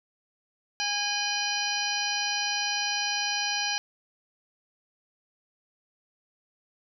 harmonic tone with a mistuned harmonic, 820 Hz, G#5, 22 cents flat, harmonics 1 / 2 / 3 / 4 / 5 / 6 / 7, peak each -34 / -34 / -34 / -34 / -34 / -34 / -34 dBFS, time 0.8-3.78 s, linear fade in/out 0 ms, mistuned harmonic 4, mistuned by -120 cents, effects 10-bit

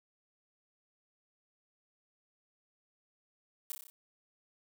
blue noise with echo, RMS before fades -39 dBFS, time 3.7-3.72 s, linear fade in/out 0 ms, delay 30 ms, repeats 6, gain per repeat -3 dB, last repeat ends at 3.9 s, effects none

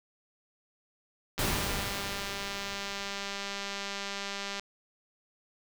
click train, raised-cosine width 0.2 ms, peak -19 dBFS, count 641, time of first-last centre 1.38-4.596 s, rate 199 Hz
pink noise with exponential decay, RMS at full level -29 dBFS, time 1.39-3.88 s, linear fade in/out 0 ms, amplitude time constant 540 ms
effects none

